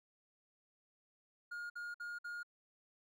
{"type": "tone bursts", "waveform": "triangle", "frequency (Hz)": 1425, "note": "F6", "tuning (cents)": 34, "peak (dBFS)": -40, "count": 4, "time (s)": [1.51, 2.432], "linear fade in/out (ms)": 10, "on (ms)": 190, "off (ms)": 54, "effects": []}